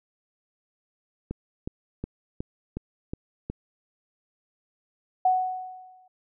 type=click train; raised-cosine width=3 ms; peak=-18 dBFS; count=7; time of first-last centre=1.31-3.5 s; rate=2.74 Hz
type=tone with exponential decay; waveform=sine; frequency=742 Hz; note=F#5; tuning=5 cents sharp; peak=-16 dBFS; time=5.25-6.08 s; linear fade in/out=5 ms; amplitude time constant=180 ms
effects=none